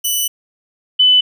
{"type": "tone pair in turn", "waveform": ["10% pulse", "sine"], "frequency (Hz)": [2977, 3001], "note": ["F#7", "F#7"], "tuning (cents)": [10, 24], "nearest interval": "unison", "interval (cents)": 14, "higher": "second", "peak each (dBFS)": -7, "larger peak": "neither", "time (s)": [[0.04, 0.28], [0.99, 1.21]], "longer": "first", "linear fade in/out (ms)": 10, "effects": []}